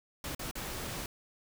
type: noise with dropouts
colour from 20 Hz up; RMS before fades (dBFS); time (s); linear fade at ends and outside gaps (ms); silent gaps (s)
pink; -39; 0.24-1.06; 2; 0.349-0.393 / 0.512-0.554
effects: none